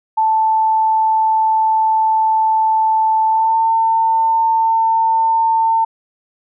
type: tone with pitch glide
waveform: sine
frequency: 880 to 899.5 Hz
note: A5 to A5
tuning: 0 to +38 cents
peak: -11 dBFS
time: 0.17-5.85 s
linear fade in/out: 10 ms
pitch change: +38 cents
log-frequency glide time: 3.27-3.59 s
effects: none